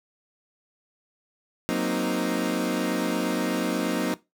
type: chord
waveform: 30% pulse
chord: C half-diminished seventh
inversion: second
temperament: equal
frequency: 185 / 233.1 / 261.6 / 311.1 Hz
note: Gb3 / Bb3 / C4 / Eb4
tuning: 0 / 0 / 0 / 0 cents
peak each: -27 dBFS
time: 1.69-4.14 s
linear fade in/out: 0 ms
effects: noise-tail reverb RT60 0.2 s tail -18 dB re dry